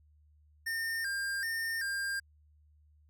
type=tone with vibrato; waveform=square; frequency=1706 Hz; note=G#6; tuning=46 cents sharp; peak=-33 dBFS; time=0.66-2.2 s; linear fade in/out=10 ms; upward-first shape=square; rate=1.3 Hz; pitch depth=110 cents each way; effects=added 75 Hz sine -61 dBFS peak until 3.09 s